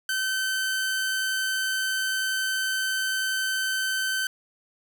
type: tone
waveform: sawtooth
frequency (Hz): 1537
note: G6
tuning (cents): -35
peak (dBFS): -21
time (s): 0.09-4.27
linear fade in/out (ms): 2
effects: none